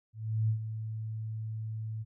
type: tone with ADSR envelope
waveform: sine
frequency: 110 Hz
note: A2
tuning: in tune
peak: -24 dBFS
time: 0.13-2.05 s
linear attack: 360 ms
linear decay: 93 ms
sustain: -10 dB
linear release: 35 ms
effects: none